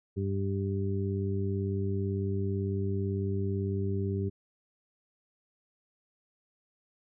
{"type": "harmonic tone", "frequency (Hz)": 98, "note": "G2", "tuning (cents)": 0, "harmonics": [1, 2, 3, 4], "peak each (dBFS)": [-30, -35, -40, -35], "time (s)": [0.16, 4.3], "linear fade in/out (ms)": 20, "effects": []}